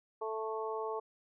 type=harmonic tone; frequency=220 Hz; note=A3; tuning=in tune; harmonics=2 / 3 / 4 / 5; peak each=-37 / -44 / -41 / -42 dBFS; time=0.21-1 s; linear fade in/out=10 ms; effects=none